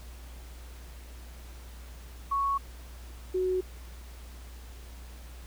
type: tone pair in turn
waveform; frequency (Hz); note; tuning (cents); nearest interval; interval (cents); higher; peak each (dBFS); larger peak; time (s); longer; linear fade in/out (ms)
sine; 1108.7 / 370; C#6 / F#4; 0 / 0; octave + perfect fifth; 1900; first; -25; neither; 2.31-2.58 / 3.34-3.61; neither; 10
effects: added 60 Hz sine -43 dBFS peak until 5.46 s + pink hiss -53 dBFS RMS until 5.46 s